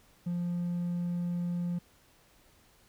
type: tone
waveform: triangle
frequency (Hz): 174.61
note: F3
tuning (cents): 0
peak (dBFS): -27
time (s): 0.26-1.79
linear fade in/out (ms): 10
effects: tanh soft clip ceiling -24 dBFS + pink hiss -63 dBFS RMS until 2.88 s